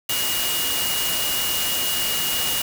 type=tone in noise; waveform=sine; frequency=2873 Hz; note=F7; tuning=48 cents sharp; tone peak=-26 dBFS; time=0.09-2.62 s; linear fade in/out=5 ms; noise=white; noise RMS=-24 dBFS; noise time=0.09-2.62 s; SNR=-5 dB; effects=none